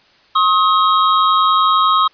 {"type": "tone pair together", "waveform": "square", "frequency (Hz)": [1079, 1268], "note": ["C#6", "D#6"], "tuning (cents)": [-47, 32], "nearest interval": "minor third", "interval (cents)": 279, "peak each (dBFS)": [-15, -13], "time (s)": [0.35, 2.08], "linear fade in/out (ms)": 10, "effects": ["white hiss -51 dBFS RMS until 2.13 s", "resampled to 11025 Hz"]}